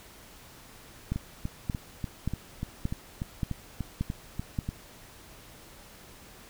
two click trains, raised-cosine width 5 ms, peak -16 / -19 dBFS, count 7 / 13, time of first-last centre 1.12-4.588 / 1.16-4.689 s, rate 1.73 / 3.4 Hz, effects pink hiss -51 dBFS RMS until 6.49 s

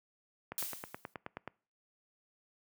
click train, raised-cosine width 0.5 ms, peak -25 dBFS, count 10, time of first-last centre 0.52-1.476 s, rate 9.41 Hz
blue noise with exponential decay, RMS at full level -35 dBFS, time 0.58-1.14 s, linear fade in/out 0 ms, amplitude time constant 120 ms
effects noise-tail reverb RT60 0.4 s tail -24 dB re dry + high-pass 100 Hz 12 dB/octave

